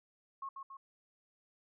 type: tone with echo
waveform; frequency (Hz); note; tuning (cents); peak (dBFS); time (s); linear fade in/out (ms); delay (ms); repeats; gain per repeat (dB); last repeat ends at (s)
sine; 1087; C#6; -34; -39; 0.42-0.49; 5; 140; 2; -4; 0.77
effects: none